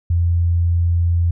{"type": "tone", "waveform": "sine", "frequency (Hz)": 85.6, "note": "F2", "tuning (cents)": -34, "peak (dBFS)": -13, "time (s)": [0.1, 1.31], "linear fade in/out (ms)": 5, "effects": []}